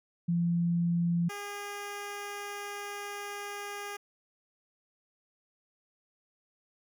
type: tone pair in turn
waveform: sine / 10% pulse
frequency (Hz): 171.3 / 407.4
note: F3 / G#4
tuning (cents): -33 / -33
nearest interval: octave + minor third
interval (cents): 1500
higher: second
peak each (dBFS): -25 / -29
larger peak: first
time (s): 0.28-1.29 / 1.29-3.97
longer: second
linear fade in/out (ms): 10
effects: none